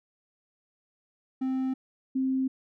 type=tone pair in turn; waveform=triangle / sine; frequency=261.6 / 263.1 Hz; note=C4 / C4; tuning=0 / +10 cents; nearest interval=unison; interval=10 cents; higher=second; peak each=-24 dBFS; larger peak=neither; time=1.41-1.74 / 2.15-2.48 s; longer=neither; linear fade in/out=10 ms; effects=none